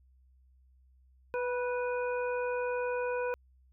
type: harmonic tone with a mistuned harmonic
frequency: 493.9 Hz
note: B4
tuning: in tune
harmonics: 1 / 2 / 3 / 5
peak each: -31 / -38 / -40 / -44 dBFS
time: 1.34-3.34 s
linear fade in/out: 0 ms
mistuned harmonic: 2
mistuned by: -21 cents
effects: added 64 Hz sine -60 dBFS peak until 3.72 s